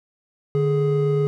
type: tone pair together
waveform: triangle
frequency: 148.5 / 417.5 Hz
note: D3 / G#4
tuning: +20 / +9 cents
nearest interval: octave + tritone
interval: 1789 cents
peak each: -18 dBFS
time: 0.55-1.27 s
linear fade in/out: 0 ms
effects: none